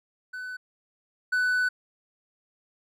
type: tone pair in turn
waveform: triangle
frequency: 1503 / 1494.5 Hz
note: F#6 / F#6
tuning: +27 / +17 cents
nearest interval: unison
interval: 10 cents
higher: first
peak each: -32 / -20 dBFS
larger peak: second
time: 0.33-0.57 / 1.32-1.69 s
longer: second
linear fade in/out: 10 ms
effects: none